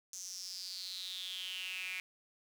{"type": "tone with high-pass filter sweep", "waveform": "sawtooth", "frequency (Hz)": 185, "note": "F#3", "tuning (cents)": 0, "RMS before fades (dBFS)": -43, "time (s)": [0.13, 2], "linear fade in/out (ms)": 0, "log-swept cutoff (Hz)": [6300, 2300], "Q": 7.8, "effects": ["10-bit"]}